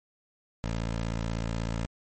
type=tone; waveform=15% pulse; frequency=56.3 Hz; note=A1; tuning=40 cents sharp; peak=-23 dBFS; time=0.64-1.86 s; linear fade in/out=0 ms; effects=MP3 32 kbps